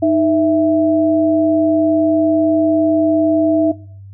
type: tone pair together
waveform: sine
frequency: 311.7 / 659.3 Hz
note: D#4 / E5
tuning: +3 / 0 cents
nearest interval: octave + minor second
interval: 1297 cents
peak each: -13 dBFS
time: 0.02-3.72 s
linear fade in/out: 10 ms
effects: noise-tail reverb RT60 0.5 s tail -21 dB re dry + added 98 Hz sine -33 dBFS peak until 4.13 s